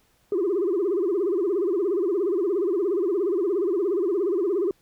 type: tone with vibrato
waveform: sine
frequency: 373.4 Hz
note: F#4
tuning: 16 cents sharp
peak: -19 dBFS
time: 0.32-4.71 s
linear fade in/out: 2 ms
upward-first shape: sine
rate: 17 Hz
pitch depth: 200 cents each way
effects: tanh soft clip ceiling -18 dBFS + pink hiss -64 dBFS RMS until 4.81 s